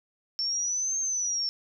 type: exponential two-way sweep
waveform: sine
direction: up then down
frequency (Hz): 5400 to 6410 to 5400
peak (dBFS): -26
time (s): 0.39-1.49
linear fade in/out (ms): 0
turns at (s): 0.99
effects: none